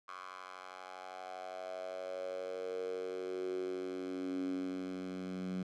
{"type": "tone with high-pass filter sweep", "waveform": "10% pulse", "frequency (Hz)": 92.5, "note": "F#2", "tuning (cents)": 0, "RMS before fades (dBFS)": -41, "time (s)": [0.08, 5.63], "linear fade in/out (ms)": 5, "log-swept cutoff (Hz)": [1100, 190], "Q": 6.9, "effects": ["low-pass 6000 Hz 12 dB/octave"]}